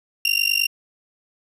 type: tone with amplitude modulation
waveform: 30% pulse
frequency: 2772 Hz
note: F7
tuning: 14 cents flat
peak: -11 dBFS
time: 0.25-0.67 s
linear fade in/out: 2 ms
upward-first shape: sine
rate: 49.6 Hz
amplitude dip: 95%
effects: resampled to 32000 Hz